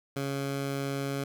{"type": "tone", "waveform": "15% pulse", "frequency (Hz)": 138.59, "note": "C#3", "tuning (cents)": 0, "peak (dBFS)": -24, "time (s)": [0.16, 1.24], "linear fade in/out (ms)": 5, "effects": []}